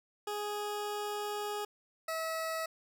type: tone pair in turn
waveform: 20% pulse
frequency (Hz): 415.3 / 646.4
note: G#4 / E5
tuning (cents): 0 / -34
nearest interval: minor sixth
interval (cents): 766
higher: second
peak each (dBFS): -30 / -29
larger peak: second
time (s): 0.27-1.65 / 2.08-2.66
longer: first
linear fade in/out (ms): 5
effects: none